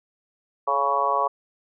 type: harmonic tone with a mistuned harmonic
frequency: 139.8 Hz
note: C#3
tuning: 15 cents sharp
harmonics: 3 / 4 / 5 / 6 / 7 / 8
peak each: -32 / -28 / -28 / -30 / -25 / -23 dBFS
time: 0.67-1.28 s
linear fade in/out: 10 ms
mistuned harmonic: 3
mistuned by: +25 cents
effects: none